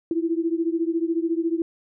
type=beating tone pair; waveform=sine; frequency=327 / 341 Hz; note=E4 / F4; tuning=-14 / -41 cents; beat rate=14 Hz; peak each=-23 / -25 dBFS; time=0.11-1.62 s; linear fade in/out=2 ms; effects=none